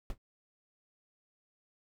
brown noise with exponential decay, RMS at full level -32 dBFS, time 0.1-0.18 s, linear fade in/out 1 ms, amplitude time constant 16 ms, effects none

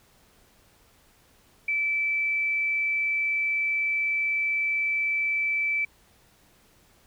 sine tone, 2318 Hz, D7, 23 cents flat, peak -23 dBFS, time 1.68-5.85 s, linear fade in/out 5 ms, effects pink hiss -60 dBFS RMS until 7.06 s

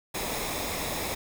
pink noise with comb filter, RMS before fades -32 dBFS, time 0.14-1.15 s, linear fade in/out 10 ms, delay 0.67 ms, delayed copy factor -0.5, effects none

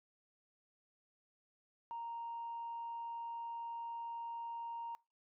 sine tone, 931 Hz, A#5, 2 cents flat, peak -40 dBFS, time 1.91-4.95 s, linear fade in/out 0 ms, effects noise-tail reverb RT60 0.3 s tail -25 dB re dry + tanh soft clip ceiling -37 dBFS

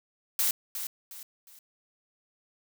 blue noise with echo, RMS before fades -26 dBFS, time 0.39-0.51 s, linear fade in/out 2 ms, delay 360 ms, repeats 3, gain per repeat -9 dB, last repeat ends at 1.59 s, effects none

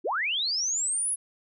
sine linear sweep, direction up, 261.6 to 10690 Hz, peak -25 dBFS, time 0.04-1.16 s, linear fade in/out 20 ms, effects none

